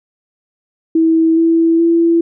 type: tone with pitch steps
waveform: sine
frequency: 324.8 / 329.9 / 335.1 Hz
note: E4 / E4 / E4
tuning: -26 / +1 / +29 cents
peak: -8 dBFS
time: 0.95-2.21 s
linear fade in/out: 5 ms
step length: 420 ms
effects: none